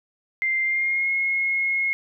sine tone with pitch glide, 2093 to 2162 Hz, C7 to C#7, 0 to -44 cents, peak -20 dBFS, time 0.42-1.93 s, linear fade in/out 0 ms, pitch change +56 cents, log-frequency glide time 0.63-1.1 s, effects none

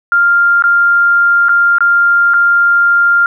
sine tone with dropouts, 1396.9 Hz, F6, in tune, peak -6 dBFS, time 0.12-3.26 s, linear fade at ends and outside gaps 1 ms, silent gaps 0.623-0.639 / 1.485-1.492 / 1.784-1.806 / 2.337-2.341 s, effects 8-bit

